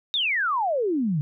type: exponential sweep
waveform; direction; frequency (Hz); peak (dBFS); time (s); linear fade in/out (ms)
sine; down; 3793 to 138.59; -21; 0.14-1.21; 0
effects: none